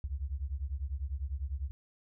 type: beating tone pair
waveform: sine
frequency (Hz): 64.8 / 74.8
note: C2 / D2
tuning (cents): -16 / +32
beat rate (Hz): 10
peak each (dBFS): -36 / -37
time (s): 0.04-1.71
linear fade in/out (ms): 0
effects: none